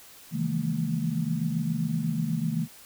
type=tone cluster; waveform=sine; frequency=134.5 / 161.5 / 169.4 / 207.5 / 228.2 Hz; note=C3 / E3 / E3 / G#3 / A#3; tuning=+48 / -35 / +48 / -1 / -37 cents; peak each=-35 / -28 / -35 / -34 / -31 dBFS; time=0.31-2.68 s; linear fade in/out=50 ms; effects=white hiss -50 dBFS RMS until 2.85 s